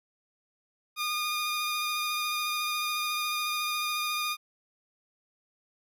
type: tone with vibrato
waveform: 15% pulse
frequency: 1219 Hz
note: D#6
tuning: 36 cents flat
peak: -22 dBFS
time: 0.96-4.37 s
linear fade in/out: 50 ms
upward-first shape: sine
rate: 14 Hz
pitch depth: 14 cents each way
effects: none